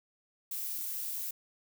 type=noise; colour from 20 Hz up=violet; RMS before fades=-37 dBFS; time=0.51-1.31 s; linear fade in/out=5 ms; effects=none